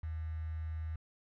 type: tone with quantisation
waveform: sine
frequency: 79.7 Hz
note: D#2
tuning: 42 cents sharp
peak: -36 dBFS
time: 0.03-0.96 s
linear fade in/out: 5 ms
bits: 9
effects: low-pass 2000 Hz 12 dB/octave